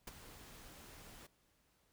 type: noise with ADSR envelope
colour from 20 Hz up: pink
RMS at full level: -44 dBFS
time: 0.07-1.27 s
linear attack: 6 ms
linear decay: 21 ms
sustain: -12 dB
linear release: 9 ms
effects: pink hiss -75 dBFS RMS until 1.92 s